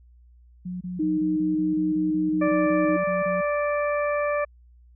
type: tone bursts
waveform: sine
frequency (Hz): 180.7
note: F#3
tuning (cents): -41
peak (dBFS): -29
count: 15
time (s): 0.65-3.414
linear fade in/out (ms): 10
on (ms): 160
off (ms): 26
type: tone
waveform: sine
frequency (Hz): 310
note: D#4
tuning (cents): -6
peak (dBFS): -21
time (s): 0.99-2.97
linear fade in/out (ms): 10
type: harmonic tone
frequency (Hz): 586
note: D5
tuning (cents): -4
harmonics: 1 / 2 / 3 / 4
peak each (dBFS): -23 / -29 / -33 / -35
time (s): 2.41-4.45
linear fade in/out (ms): 10
effects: added 60 Hz sine -50 dBFS peak until 4.95 s